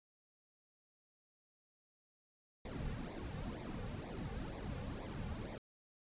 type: noise with flanger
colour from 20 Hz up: brown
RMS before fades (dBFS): -44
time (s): 2.65-5.58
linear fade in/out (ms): 2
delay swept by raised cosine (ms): 0.67 to 3.17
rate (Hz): 2.1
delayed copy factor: -0.75
effects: resampled to 8000 Hz